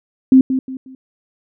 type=tone with echo; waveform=sine; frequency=261.6 Hz; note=C4; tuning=in tune; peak=-4 dBFS; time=0.32-0.41 s; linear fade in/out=2 ms; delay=180 ms; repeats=3; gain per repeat=-10 dB; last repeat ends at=0.95 s; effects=none

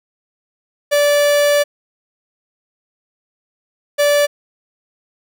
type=tone pair in turn; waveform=45% pulse; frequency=581 / 581 Hz; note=D5 / D5; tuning=-19 / -19 cents; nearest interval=unison; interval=0 cents; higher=neither; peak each=-11 dBFS; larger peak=neither; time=0.91-1.64 / 3.98-4.27 s; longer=first; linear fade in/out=20 ms; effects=none

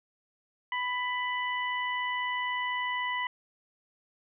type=harmonic tone; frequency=993 Hz; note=B5; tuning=9 cents sharp; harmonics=1 / 2 / 3; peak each=-32 / -32 / -39 dBFS; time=0.72-3.27 s; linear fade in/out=2 ms; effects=none

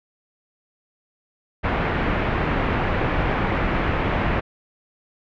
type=low-pass noise; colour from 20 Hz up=pink; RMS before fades=-22 dBFS; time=1.63-4.41 s; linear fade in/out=20 ms; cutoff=2400 Hz; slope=24 dB/octave; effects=none

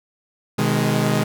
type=chord; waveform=sawtooth; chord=G# minor; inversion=first; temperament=equal with one note detuned; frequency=126.72 / 155.56 / 207.7 Hz; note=B2 / D#3 / G#3; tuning=+45 / 0 / 0 cents; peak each=-18 / -18 / -17 dBFS; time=0.58-1.24 s; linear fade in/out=10 ms; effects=none

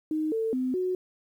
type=tone with pitch steps; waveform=sine; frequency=310.7 / 446.9 / 256.2 / 367.6 Hz; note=D#4 / A4 / C4 / F#4; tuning=-2 / +27 / -36 / -11 cents; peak=-25 dBFS; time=0.11-0.95 s; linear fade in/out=2 ms; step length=210 ms; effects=10-bit

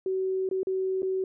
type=tone with dropouts; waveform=sine; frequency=378 Hz; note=F#4; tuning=37 cents sharp; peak=-25 dBFS; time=0.06-1.24 s; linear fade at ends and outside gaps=2 ms; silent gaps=0.49-0.512 / 0.632-0.67 / 1.021-1.029 s; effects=none

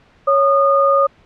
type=tone pair together; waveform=sine; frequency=554.4 / 1223.9 Hz; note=C#5 / D#6; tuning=0 / -29 cents; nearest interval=octave + major second; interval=1371 cents; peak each=-13 dBFS; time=0.27-1.07 s; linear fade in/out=10 ms; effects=pink hiss -51 dBFS RMS until 1.25 s + low-pass 3000 Hz 12 dB/octave

